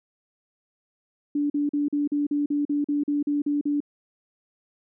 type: tone bursts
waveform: sine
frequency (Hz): 290.6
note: D4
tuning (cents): -18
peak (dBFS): -21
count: 13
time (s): 1.35-3.804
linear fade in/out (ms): 5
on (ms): 150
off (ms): 42
effects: none